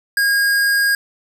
square tone, 1629 Hz, G#6, 34 cents flat, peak -14 dBFS, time 0.17-0.95 s, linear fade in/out 2 ms, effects none

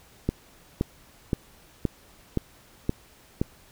click train, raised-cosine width 3 ms, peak -10 dBFS, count 7, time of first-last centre 0.29-3.415 s, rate 1.92 Hz, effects pink hiss -55 dBFS RMS until 3.71 s

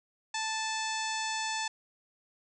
harmonic tone with a mistuned harmonic, 880 Hz, A5, in tune, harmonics 1 / 2 / 3 / 4 / 5 / 6 / 7 / 8 / 9, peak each -35 / -38 / -40 / -41 / -42 / -43 / -43 / -44 / -45 dBFS, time 0.34-1.68 s, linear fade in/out 5 ms, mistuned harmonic 3, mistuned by -19 cents, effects none

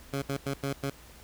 15% pulse tone bursts at uneven times, 138.59 Hz, C#3, in tune, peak -23 dBFS, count 5, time 0.13-0.22 / 0.29-0.37 / 0.46-0.54 / 0.63-0.73 / 0.83-0.9 s, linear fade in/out 5 ms, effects added 60 Hz sine -54 dBFS peak until 1.23 s + pink hiss -53 dBFS RMS until 1.23 s

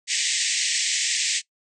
white band-pass noise, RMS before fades -24 dBFS, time 0.07-1.42 s, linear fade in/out 50 ms, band 1800 to 8300 Hz, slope 96 dB/octave, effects noise-tail reverb RT60 0.1 s tail -20 dB re dry

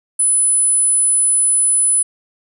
sine tone, 10020 Hz, D#9, 11 cents sharp, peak -11 dBFS, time 0.19-2.03 s, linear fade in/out 10 ms, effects none

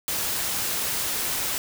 white noise, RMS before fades -27 dBFS, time 0.08-1.58 s, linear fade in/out 0 ms, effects none

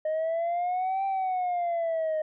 sine exponential two-way sweep, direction up then down, 617 to 784 to 617 Hz, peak -23 dBFS, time 0.05-2.22 s, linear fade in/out 5 ms, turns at 1.05 s, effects tanh soft clip ceiling -24 dBFS

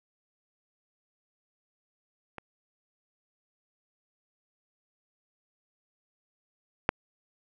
clicks, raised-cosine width 0.5 ms, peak -24 / -6 dBFS, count 2, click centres 2.383 / 6.891 s, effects none

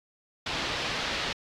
white low-pass noise, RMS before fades -32 dBFS, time 0.46-1.33 s, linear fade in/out 5 ms, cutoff 4300 Hz, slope 24 dB/octave, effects AAC 64 kbps

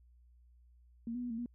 sine tone with pitch steps, 231.4 / 245.7 / 244.3 / 226.9 / 240.5 Hz, A#3 / B3 / B3 / A#3 / B3, -13 / -9 / -19 / -47 / -46 cents, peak -36 dBFS, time 1.07-1.46 s, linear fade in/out 2 ms, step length 78 ms, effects added 60 Hz sine -60 dBFS peak until 1.54 s

